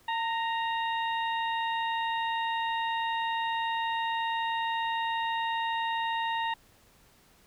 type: harmonic tone with a mistuned harmonic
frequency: 932.3 Hz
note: A#5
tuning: in tune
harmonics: 1 / 2 / 3 / 4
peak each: -29 / -35 / -39 / -41 dBFS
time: 0.08-6.54 s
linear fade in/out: 5 ms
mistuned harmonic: 1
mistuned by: -42 cents
effects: pink hiss -61 dBFS RMS until 7.46 s